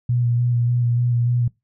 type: tone with vibrato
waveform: sine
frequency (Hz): 120.6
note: B2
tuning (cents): -41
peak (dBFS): -16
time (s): 0.09-1.48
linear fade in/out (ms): 5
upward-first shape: square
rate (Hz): 3.4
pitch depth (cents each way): 17
effects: noise-tail reverb RT60 0.2 s tail -22 dB re dry